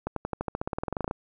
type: accelerating click train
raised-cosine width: 1 ms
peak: -15 dBFS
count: 19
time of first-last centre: 0.07-1.111 s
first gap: 93 ms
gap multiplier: 0.94
effects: none